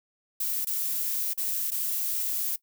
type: noise with dropouts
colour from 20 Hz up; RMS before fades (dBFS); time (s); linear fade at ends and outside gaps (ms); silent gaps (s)
violet; -29; 0.4-2.56; 5; 0.648-0.669 / 1.335-1.376 / 1.706-1.716
effects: noise-tail reverb RT60 0.1 s tail -19 dB re dry